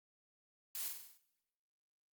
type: noise with echo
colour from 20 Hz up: blue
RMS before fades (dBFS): -42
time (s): 0.75-0.88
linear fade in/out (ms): 0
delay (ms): 48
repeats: 6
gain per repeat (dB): -4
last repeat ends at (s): 1.168
effects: noise-tail reverb RT60 0.9 s tail -18 dB re dry + Opus 48 kbps